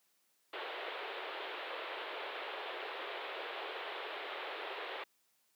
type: band-pass noise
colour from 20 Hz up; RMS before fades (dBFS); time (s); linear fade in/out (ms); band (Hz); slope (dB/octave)
pink; -43; 0.53-5.04; 5; 380 to 3700; 48
effects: white hiss -75 dBFS RMS until 5.55 s + high-pass 150 Hz 12 dB/octave